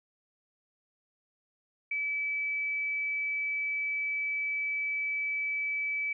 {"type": "tone", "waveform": "sine", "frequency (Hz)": 2300, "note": "D7", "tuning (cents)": -37, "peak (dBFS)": -29, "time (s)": [1.91, 6.13], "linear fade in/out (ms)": 5, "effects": []}